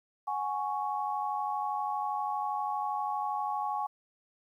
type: chord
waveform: sine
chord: F# suspended second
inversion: none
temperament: just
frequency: 740 / 832.5 / 1110 Hz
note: F#5 / G#5 / C#6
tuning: 0 / +4 / +2 cents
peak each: -38 / -32 / -35 dBFS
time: 0.27-3.87 s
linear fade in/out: 10 ms
effects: 11-bit